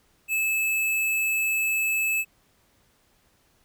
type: tone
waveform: square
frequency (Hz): 2608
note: E7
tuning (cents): -19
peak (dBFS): -23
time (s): 0.28-2.25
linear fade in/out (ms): 50
effects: pink hiss -64 dBFS RMS until 3.64 s